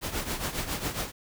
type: noise with tremolo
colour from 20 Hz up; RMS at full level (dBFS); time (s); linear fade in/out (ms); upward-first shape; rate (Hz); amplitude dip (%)
pink; -29; 0.01-1.12; 50; triangle; 7.3; 75
effects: none